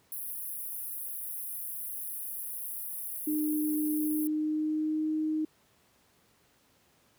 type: high-pass noise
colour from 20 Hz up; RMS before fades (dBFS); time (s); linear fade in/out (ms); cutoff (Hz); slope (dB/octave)
pink; -38; 0.12-4.27; 0; 10000; 96
type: tone with pitch glide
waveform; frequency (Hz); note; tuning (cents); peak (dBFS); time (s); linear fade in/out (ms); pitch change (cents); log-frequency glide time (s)
sine; 304.4 to 311; D#4 to D#4; -38 to -1; -27; 3.27-5.45; 5; +37; 3.95-5.1
effects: pink hiss -66 dBFS RMS until 7.18 s + high-pass 80 Hz 12 dB/octave